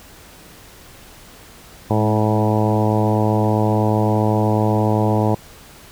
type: harmonic tone with a mistuned harmonic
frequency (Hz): 107.8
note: A2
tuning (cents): -35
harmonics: 1 / 2 / 3 / 4 / 5 / 6 / 7 / 8 / 9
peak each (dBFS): -18 / -21 / -23 / -24 / -25 / -26 / -26 / -27 / -28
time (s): 1.9-5.35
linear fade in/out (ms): 5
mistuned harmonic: 2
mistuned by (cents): -24
effects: pink hiss -43 dBFS RMS until 5.91 s